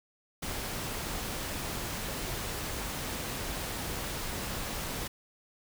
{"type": "noise", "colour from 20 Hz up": "pink", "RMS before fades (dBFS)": -36, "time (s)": [0.42, 5.08], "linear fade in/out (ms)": 10, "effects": []}